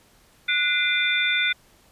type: tone cluster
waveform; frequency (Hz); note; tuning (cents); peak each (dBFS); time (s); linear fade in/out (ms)
sine; 1468 / 2060 / 2394 / 3552; F#6 / C7 / D7 / A7; -14 / -28 / +33 / +16; -25; 0.48-1.53; 10
effects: pink hiss -57 dBFS RMS until 1.91 s + resampled to 32000 Hz